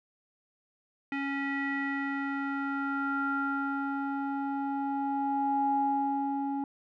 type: tone with low-pass filter sweep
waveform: square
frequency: 277.2 Hz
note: C#4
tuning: in tune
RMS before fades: -31 dBFS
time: 1.12-6.64 s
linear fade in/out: 2 ms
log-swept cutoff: 2200 to 690 Hz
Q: 6.7
effects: none